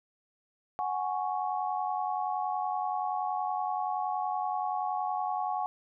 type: chord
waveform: sine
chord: F# suspended second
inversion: none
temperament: equal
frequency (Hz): 740 / 830.6 / 1108.7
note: F#5 / G#5 / C#6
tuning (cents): 0 / 0 / 0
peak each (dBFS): -32 / -33 / -36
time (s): 0.79-5.66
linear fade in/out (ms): 0
effects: none